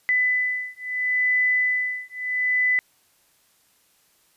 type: beating tone pair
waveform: sine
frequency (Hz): 2000 / 2000.75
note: B6 / B6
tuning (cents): +21 / +22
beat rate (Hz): 0.75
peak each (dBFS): -23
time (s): 0.09-2.79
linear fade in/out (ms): 0
effects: white hiss -62 dBFS RMS until 4.36 s + resampled to 32000 Hz